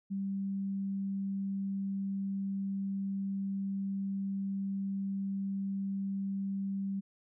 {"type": "tone", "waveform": "sine", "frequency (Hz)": 195.8, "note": "G3", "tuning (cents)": -2, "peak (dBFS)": -32, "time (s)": [0.1, 7.01], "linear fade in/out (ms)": 20, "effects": []}